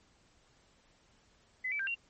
sine tone with pitch steps, 2022 / 2309 / 1580 / 2758 Hz, B6 / D7 / G6 / F7, +40 / -30 / +13 / -22 cents, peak -32 dBFS, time 1.64-1.948 s, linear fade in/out 10 ms, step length 77 ms, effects pink hiss -67 dBFS RMS until 2.09 s + MP3 32 kbps

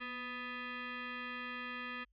sine tone with frequency modulation, 243 Hz, B3, 28 cents flat, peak -40 dBFS, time 0-2.05 s, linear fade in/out 20 ms, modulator 745 Hz, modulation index 3.4, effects added 50 Hz sine -70 dBFS peak until 2.12 s

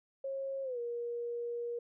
sine tone with pitch glide, 542 to 474.6 Hz, C#5 to A#4, -39 to +31 cents, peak -35 dBFS, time 0.24-1.79 s, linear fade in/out 5 ms, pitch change -230 cents, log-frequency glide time 0.63-0.79 s, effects none

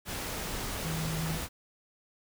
sine tone in noise, 160.2 Hz, E3, 49 cents flat, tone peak -32 dBFS, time 0.83-1.39 s, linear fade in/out 50 ms, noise pink, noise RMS -36 dBFS, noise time 0.05-1.49 s, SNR +1 dB, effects none

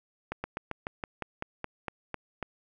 slowing click train, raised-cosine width 0.5 ms, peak -18 dBFS, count 12, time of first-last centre 0.32-2.427 s, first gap 120 ms, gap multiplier 1.09, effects none

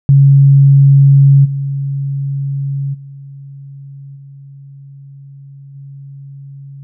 sine tone with level steps, 138.59 Hz, C#3, in tune, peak -3 / -15 / -29 / -32 / -29 dBFS, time 0.09-6.83 s, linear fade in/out 0 ms, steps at 1.44 / 2.93 / 4.15 / 5.74 s, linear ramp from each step 20 ms, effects none

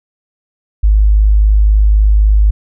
sine tone, 51.91 Hz, G#1, in tune, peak -5 dBFS, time 0.83-2.51 s, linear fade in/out 10 ms, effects none

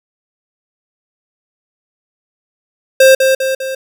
square tone with echo, 529 Hz, C5, 19 cents sharp, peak -4 dBFS, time 3-3.15 s, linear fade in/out 5 ms, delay 200 ms, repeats 3, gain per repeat -5 dB, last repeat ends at 3.75 s, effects none

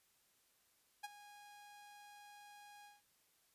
sawtooth tone with ADSR envelope, 823 Hz, G#5, 16 cents flat, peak -38 dBFS, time 1.03-3.02 s, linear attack 14 ms, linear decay 27 ms, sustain -15 dB, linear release 170 ms, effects white hiss -75 dBFS RMS until 3.54 s + resampled to 32000 Hz

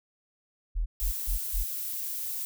sine tone bursts, 40.8 Hz, E1, 17 cents flat, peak -25 dBFS, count 4, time 0.75-1.64 s, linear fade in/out 20 ms, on 110 ms, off 150 ms
violet noise, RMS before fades -34 dBFS, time 1-2.45 s, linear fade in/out 0 ms
effects none

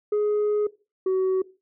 sine tone pair in turn, 418.5 / 376.6 Hz, G#4 / F#4, +13 / +31 cents, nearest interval major second, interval 182 cents, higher first, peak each -17 / -17 dBFS, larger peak neither, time 0.12-0.67 / 1.06-1.42 s, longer first, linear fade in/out 5 ms, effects noise-tail reverb RT60 0.3 s tail -20 dB re dry + tanh soft clip ceiling -19 dBFS

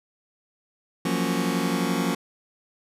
sawtooth chord, Gb major seventh, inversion third, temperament just, 173.43 / 185 / 231.2 / 277.5 Hz, F3 / Gb3 / Bb3 / Db4, -12 / 0 / -14 / +2 cents, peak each -24 dBFS, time 1.05-2.15 s, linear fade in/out 5 ms, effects resampled to 32000 Hz

